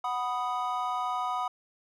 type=chord; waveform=triangle; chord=B major; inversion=second; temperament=equal; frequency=740 / 987.8 / 1244.5 Hz; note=F#5 / B5 / D#6; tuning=0 / 0 / 0 cents; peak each=-31 dBFS; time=0.04-1.48 s; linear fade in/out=5 ms; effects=none